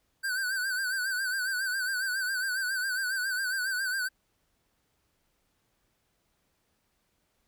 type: tone with vibrato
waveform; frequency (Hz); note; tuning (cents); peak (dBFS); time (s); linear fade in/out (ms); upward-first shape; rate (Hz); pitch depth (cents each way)
square; 1532; G6; -40; -29; 0.23-4.09; 20; sine; 7.3; 77
effects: pink hiss -74 dBFS RMS until 7.47 s